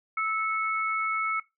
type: tone pair together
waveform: sine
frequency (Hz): 1308.1 / 2200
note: E6 / C#7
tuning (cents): -14 / -14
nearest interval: major sixth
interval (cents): 900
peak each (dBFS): -27 / -29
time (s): 0.17-1.4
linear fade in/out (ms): 5
effects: noise-tail reverb RT60 0.2 s tail -19 dB re dry